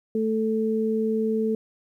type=tone pair together; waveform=sine; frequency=220 / 440 Hz; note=A3 / A4; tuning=0 / 0 cents; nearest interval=octave; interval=1200 cents; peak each=-24 dBFS; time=0.15-1.55 s; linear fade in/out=2 ms; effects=10-bit